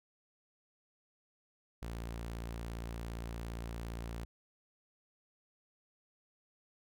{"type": "tone", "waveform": "sawtooth", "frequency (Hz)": 57.4, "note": "A#1", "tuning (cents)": -26, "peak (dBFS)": -36, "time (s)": [1.82, 4.25], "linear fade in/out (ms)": 5, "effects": []}